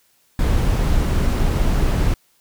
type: noise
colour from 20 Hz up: brown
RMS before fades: -17 dBFS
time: 0.39-2.14 s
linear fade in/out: 2 ms
effects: white hiss -60 dBFS RMS until 2.4 s